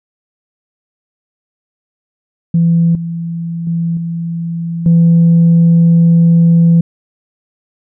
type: tone with level steps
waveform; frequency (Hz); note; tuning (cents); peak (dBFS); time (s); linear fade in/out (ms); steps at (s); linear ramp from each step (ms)
sine; 167.8; E3; +31; -6 / -17 / -12 / -16 / -3; 2.54-6.81; 5; 2.95 / 3.67 / 3.97 / 4.86; 2
effects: tanh soft clip ceiling -2 dBFS